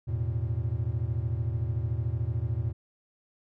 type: chord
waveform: triangle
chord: E suspended fourth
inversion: none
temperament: equal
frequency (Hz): 82.41 / 110 / 123.47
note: E2 / A2 / B2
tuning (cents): 0 / 0 / 0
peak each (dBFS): -31 / -28 / -30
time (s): 0.07-2.73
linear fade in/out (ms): 20
effects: none